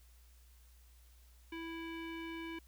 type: tone with low-pass filter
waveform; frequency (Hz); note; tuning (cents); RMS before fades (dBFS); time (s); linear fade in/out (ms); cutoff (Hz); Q
square; 329.6; E4; 0; -44; 1.52-2.59; 5; 2600; 3.6
effects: added 60 Hz sine -59 dBFS peak until 2.67 s + white hiss -69 dBFS RMS until 2.67 s